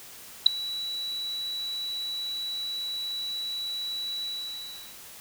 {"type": "tone with ADSR envelope", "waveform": "sine", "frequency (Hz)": 3929, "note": "B7", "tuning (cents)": -10, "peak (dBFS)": -6, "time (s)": [0.46, 4.98], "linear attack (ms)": 6, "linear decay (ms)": 3, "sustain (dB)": -24, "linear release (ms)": 740, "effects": ["white hiss -46 dBFS RMS until 5.2 s"]}